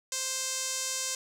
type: tone with band-pass filter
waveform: sawtooth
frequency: 523.3 Hz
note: C5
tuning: in tune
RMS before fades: -33 dBFS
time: 0.12-1.15 s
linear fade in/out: 2 ms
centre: 6900 Hz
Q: 2.3
effects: none